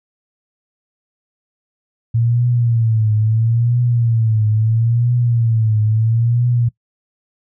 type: tone with vibrato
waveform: sine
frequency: 114.4 Hz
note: A#2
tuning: 32 cents flat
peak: -12 dBFS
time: 2.14-6.69 s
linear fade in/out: 10 ms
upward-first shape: triangle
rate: 0.75 Hz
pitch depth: 120 cents each way
effects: noise-tail reverb RT60 0.1 s tail -20 dB re dry